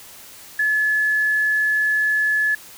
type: tone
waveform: sine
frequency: 1715 Hz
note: A6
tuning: 45 cents flat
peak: -16 dBFS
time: 0.59-2.55 s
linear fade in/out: 5 ms
effects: white hiss -42 dBFS RMS until 2.77 s